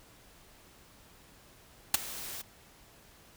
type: noise with ADSR envelope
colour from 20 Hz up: white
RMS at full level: -20 dBFS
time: 1.94-2.42 s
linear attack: 3 ms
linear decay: 15 ms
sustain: -21 dB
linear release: 9 ms
effects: pink hiss -58 dBFS RMS until 3.36 s